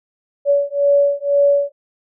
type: beating tone pair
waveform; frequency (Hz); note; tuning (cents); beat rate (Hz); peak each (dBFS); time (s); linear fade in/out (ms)
sine; 567 / 569; C#5 / C#5; +39 / +45; 2; -15; 0.45-1.72; 50
effects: none